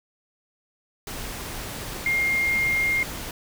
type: tone in noise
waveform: sine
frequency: 2123 Hz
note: C7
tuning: 25 cents sharp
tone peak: -20 dBFS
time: 2.06-3.03 s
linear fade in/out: 2 ms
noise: pink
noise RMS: -34 dBFS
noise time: 1.07-3.31 s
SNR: +11 dB
effects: none